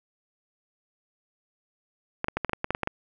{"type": "clicks", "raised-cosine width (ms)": 0.5, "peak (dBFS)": -11, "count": 11, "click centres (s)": [2.244, 2.284, 2.37, 2.447, 2.495, 2.533, 2.644, 2.706, 2.749, 2.833, 2.874], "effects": []}